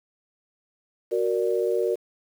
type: chord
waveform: sine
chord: Gb augmented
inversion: none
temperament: equal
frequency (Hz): 370 / 466.2 / 587.3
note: Gb4 / Bb4 / D5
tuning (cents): 0 / 0 / 0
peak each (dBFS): -25 / -24 / -29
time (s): 1.11-1.96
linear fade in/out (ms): 20
effects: 8-bit